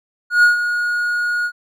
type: tone with ADSR envelope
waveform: triangle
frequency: 1443 Hz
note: F#6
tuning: 44 cents flat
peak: -5 dBFS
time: 0.3-1.52 s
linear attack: 130 ms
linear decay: 130 ms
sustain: -10 dB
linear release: 68 ms
effects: none